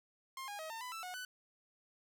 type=tone with pitch steps; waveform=sawtooth; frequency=1061 / 818 / 634 / 904 / 999 / 1326 / 729 / 1497 Hz; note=C6 / G#5 / D#5 / A5 / B5 / E6 / F#5 / F#6; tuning=+24 / -26 / +32 / +47 / +20 / +10 / -26 / +20 cents; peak=-39 dBFS; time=0.37-1.25 s; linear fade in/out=2 ms; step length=110 ms; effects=none